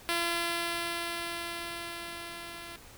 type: tone with level ramp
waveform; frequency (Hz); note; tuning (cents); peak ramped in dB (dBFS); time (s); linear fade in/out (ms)
5% pulse; 340.7; F4; -43; -16 to -31; 0.09-2.76; 0
effects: pink hiss -52 dBFS RMS until 2.97 s